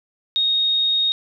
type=tone; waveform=sine; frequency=3729 Hz; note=A#7; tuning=in tune; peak=-16 dBFS; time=0.36-1.12 s; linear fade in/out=0 ms; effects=none